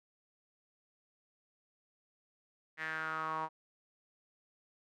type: tone with band-pass filter sweep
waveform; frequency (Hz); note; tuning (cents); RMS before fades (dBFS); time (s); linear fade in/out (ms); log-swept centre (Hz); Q
sawtooth; 158.4; D#3; +31; -38; 2.77-3.49; 50; 1900 to 950; 5.6
effects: none